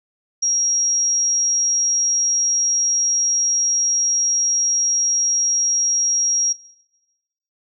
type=tone; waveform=sine; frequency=5640 Hz; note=F8; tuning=16 cents sharp; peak=-16 dBFS; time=0.42-6.53 s; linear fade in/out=10 ms; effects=noise-tail reverb RT60 1.0 s tail -17 dB re dry